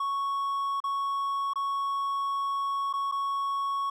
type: tone with dropouts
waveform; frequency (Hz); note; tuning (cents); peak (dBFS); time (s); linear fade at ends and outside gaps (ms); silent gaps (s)
triangle; 1108.7; C#6; 0; -25; 0-3.9; 5; 0.803-0.839 / 1.535-1.557 / 2.929-2.936 / 3.115-3.121
effects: none